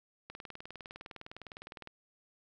click train, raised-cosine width 0.3 ms, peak -29 dBFS, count 32, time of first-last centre 0.3-1.874 s, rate 19.7 Hz, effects none

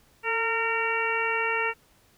harmonic tone with a mistuned harmonic, 458 Hz, A#4, 31 cents flat, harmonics 1 / 2 / 3 / 4 / 5 / 6, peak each -31 / -31 / -31 / -31 / -31 / -31 dBFS, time 0.23-1.74 s, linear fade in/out 50 ms, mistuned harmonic 1, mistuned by -34 cents, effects pink hiss -61 dBFS RMS until 2.17 s

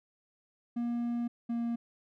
triangle tone pair in turn, 237.5 / 234.4 Hz, A#3 / A#3, +33 / +10 cents, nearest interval unison, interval 23 cents, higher first, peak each -28 dBFS, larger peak neither, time 0.76-1.28 / 1.49-1.76 s, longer first, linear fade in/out 10 ms, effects none

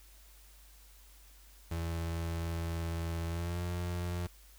35% pulse tone with pitch glide, 83.4 to 87.85 Hz, E2 to F2, +21 to +11 cents, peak -32 dBFS, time 1.71-4.27 s, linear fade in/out 5 ms, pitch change +90 cents, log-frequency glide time 3.28-3.61 s, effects added 50 Hz sine -56 dBFS peak until 4.58 s + white hiss -61 dBFS RMS until 4.58 s

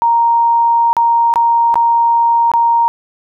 sine tone with dropouts, 932.3 Hz, A#5, in tune, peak -8 dBFS, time 0.02-2.88 s, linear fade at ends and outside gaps 0 ms, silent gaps 0.93-0.967 / 1.339-1.358 / 1.742-1.756 / 2.516-2.537 s, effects none

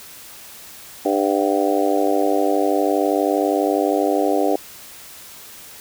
harmonic tone with a mistuned harmonic, 99.6 Hz, G2, 28 cents sharp, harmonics 3 / 4 / 5 / 6 / 7 / 8, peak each -21 / -22 / -23 / -24 / -24 / -25 dBFS, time 1.05-4.56 s, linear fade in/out 5 ms, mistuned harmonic 8, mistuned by -60 cents, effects white hiss -40 dBFS RMS until 5.8 s

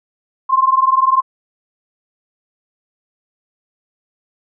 sine tone pair together, 1046.5 / 1066.6 Hz, C6 / C6, 0 / +33 cents, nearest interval unison, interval 33 cents, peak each -13 dBFS, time 0.49-1.22 s, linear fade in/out 20 ms, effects none

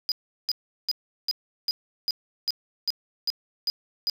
triangle tone bursts, 4931 Hz, D#8, 16 cents flat, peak -21 dBFS, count 11, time 0.09-4.098 s, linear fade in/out 0 ms, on 28 ms, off 370 ms, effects none

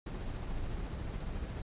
brown noise with tremolo, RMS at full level -37 dBFS, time 0.06-1.62 s, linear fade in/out 5 ms, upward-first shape sine, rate 14 Hz, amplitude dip 25%, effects resampled to 8000 Hz

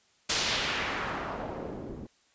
white noise with low-pass filter sweep, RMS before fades -33 dBFS, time 0.29-2.07 s, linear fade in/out 10 ms, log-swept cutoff 6000 to 250 Hz, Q 1.2, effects white hiss -66 dBFS RMS until 2.34 s + resampled to 16000 Hz

